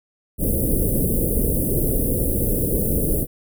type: band-stop noise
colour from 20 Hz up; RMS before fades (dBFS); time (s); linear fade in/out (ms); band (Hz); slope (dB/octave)
pink; -20; 0.38-3.27; 50; 540 to 9900; 48
effects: none